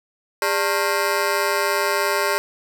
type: ring-modulated tone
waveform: 15% pulse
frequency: 496.5 Hz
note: B4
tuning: 9 cents sharp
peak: -9 dBFS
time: 0.42-2.38 s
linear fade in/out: 0 ms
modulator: 91.5 Hz
effects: none